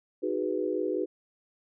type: chord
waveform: sine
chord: G# minor seventh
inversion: second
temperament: equal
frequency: 311.1 / 370 / 415.3 / 493.9 Hz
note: D#4 / F#4 / G#4 / B4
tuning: 0 / 0 / 0 / 0 cents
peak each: -33 / -31 / -33 / -33 dBFS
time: 0.22-1.06 s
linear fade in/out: 20 ms
effects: none